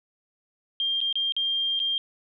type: tone with dropouts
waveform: sine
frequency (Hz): 3196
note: G7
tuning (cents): +33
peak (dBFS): -23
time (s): 0.8-1.98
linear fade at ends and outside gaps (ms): 1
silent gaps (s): 1.005-1.013 / 1.127-1.155 / 1.322-1.365 / 1.793-1.8
effects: none